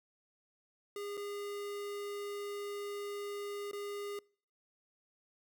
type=tone with dropouts; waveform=square; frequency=407.4 Hz; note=G#4; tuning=33 cents flat; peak=-40 dBFS; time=0.96-4.19 s; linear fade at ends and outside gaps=2 ms; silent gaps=1.171-1.175 / 3.713-3.731 s; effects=noise-tail reverb RT60 0.5 s tail -26 dB re dry